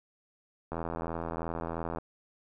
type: click train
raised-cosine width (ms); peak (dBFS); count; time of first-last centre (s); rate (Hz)
1; -21; 106; 0.72-1.985; 83
effects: none